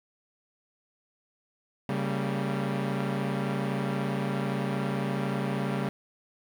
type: chord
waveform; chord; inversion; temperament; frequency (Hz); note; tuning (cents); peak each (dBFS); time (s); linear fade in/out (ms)
sawtooth; G diminished; second; equal with one note detuned; 138.59 / 196 / 228.3; Db3 / G3 / Bb3; 0 / 0 / -36; -27 / -27 / -31; 1.89-5.89; 2
effects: low-pass 3000 Hz 12 dB/octave + 9-bit